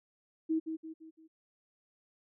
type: tone with echo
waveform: sine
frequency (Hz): 320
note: D#4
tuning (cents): +49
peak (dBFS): -27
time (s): 0.49-0.6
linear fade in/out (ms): 20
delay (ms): 170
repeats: 4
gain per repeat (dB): -7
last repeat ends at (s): 1.28
effects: none